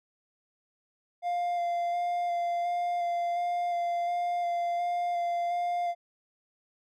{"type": "tone with vibrato", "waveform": "triangle", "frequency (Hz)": 698, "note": "F5", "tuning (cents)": -1, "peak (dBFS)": -25, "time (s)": [1.22, 5.95], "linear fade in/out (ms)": 50, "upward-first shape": "square", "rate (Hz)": 1.4, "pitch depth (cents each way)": 11, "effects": []}